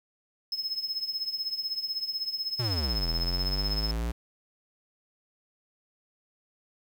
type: tone with tremolo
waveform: triangle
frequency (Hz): 5180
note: E8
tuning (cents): -31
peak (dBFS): -25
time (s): 0.52-3.91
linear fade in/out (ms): 2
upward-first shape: triangle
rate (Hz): 16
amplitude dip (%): 85
type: exponential two-way sweep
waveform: square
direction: down then up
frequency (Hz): 129.7 to 40.48 to 59.4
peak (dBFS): -29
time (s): 2.59-4.12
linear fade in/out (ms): 10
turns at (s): 3.08
effects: 9-bit